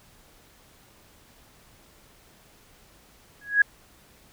sine tone with exponential growth, 1661.2 Hz, G#6, in tune, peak -11 dBFS, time 3.41-3.62 s, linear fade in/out 5 ms, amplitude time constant 44 ms, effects pink hiss -56 dBFS RMS until 4.32 s

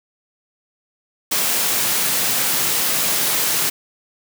white high-pass noise, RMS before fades -19 dBFS, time 1.31-3.7 s, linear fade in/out 10 ms, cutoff 110 Hz, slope 48 dB/octave, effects none

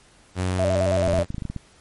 sawtooth tone with pitch glide, 92 to 88.41 Hz, F#2 to F2, -9 to +22 cents, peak -18 dBFS, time 0.35-1.26 s, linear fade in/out 50 ms, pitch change -69 cents, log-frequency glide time 0.95-1.08 s
sine tone with vibrato, 622.3 Hz, D#5, in tune, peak -20 dBFS, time 0.59-1.23 s, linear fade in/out 2 ms, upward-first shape square, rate 9.2 Hz, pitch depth 93 cents each way
clicks, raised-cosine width 5 ms, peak -17 dBFS, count 10, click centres 1.078 / 1.137 / 1.188 / 1.304 / 1.345 / 1.382 / 1.422 / 1.453 / 1.5 / 1.563 s
effects pink hiss -54 dBFS RMS until 1.8 s + MP3 48 kbps

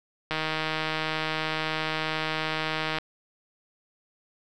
click train, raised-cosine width 0.3 ms, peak -12 dBFS, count 421, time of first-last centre 0.31-2.985 s, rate 157 Hz, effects none

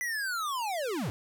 square linear sweep, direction down, 2000 to 86.5 Hz, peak -31 dBFS, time 0.01-1.1 s, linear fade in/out 0 ms, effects none

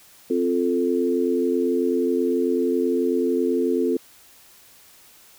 sine chord, F major, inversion second, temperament equal, 261.6 / 349.2 / 440 Hz, C4 / F4 / A4, 0 / 0 / 0 cents, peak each -23 dBFS, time 0.3-3.97 s, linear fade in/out 5 ms, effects white hiss -51 dBFS RMS until 5.38 s

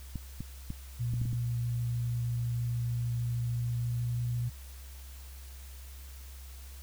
clicks, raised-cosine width 5 ms, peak -24 dBFS, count 7, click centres 0.157 / 0.406 / 0.704 / 1.137 / 1.216 / 1.255 / 1.33 s
sine tone with pitch glide, 119.6 to 120.57 Hz, A#2 to B2, +45 to -41 cents, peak -29 dBFS, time 0.99-4.5 s, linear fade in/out 20 ms, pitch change +14 cents, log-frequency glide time 3.63-4.28 s
effects added 66 Hz sine -44 dBFS peak until 6.82 s + white hiss -54 dBFS RMS until 6.82 s

